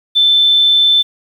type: tone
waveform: sine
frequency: 3533 Hz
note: A7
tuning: 6 cents sharp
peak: -7 dBFS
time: 0.15-1.03 s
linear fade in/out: 20 ms
effects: 7-bit